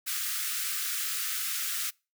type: high-pass noise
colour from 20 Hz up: white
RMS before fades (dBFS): -32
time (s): 0.06-1.91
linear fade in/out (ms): 20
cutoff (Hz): 1200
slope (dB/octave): 96
effects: noise-tail reverb RT60 0.3 s tail -26 dB re dry